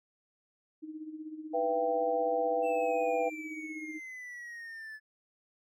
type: tone with tremolo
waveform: sine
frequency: 311.1 Hz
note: D#4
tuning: in tune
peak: -37 dBFS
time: 0.82-4 s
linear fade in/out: 20 ms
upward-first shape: sine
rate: 16 Hz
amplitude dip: 65%
type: chord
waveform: sine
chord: E minor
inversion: second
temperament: equal with one note detuned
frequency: 493.9 / 673.1 / 784 Hz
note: B4 / E5 / G5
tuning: 0 / +36 / 0 cents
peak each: -30 / -32 / -33 dBFS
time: 1.53-3.3 s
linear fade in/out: 20 ms
type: exponential sweep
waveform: triangle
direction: down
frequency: 2678 to 1727 Hz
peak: -40 dBFS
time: 2.62-5 s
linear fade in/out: 50 ms
effects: none